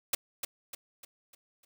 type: noise with echo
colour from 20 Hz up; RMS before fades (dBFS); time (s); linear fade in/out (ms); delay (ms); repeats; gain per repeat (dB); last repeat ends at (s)
white; -27; 0.13-0.15; 5; 300; 5; -7; 1.65
effects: none